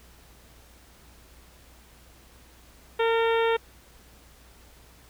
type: harmonic tone with a mistuned harmonic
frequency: 456 Hz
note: A#4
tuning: 38 cents flat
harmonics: 1 / 2 / 3 / 4 / 5 / 6 / 7 / 8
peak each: -22 / -28 / -32 / -34 / -36 / -38 / -39 / -40 dBFS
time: 2.99-3.57 s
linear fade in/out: 10 ms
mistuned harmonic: 3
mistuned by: +19 cents
effects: added 60 Hz sine -55 dBFS peak until 5.09 s + pink hiss -55 dBFS RMS until 5.09 s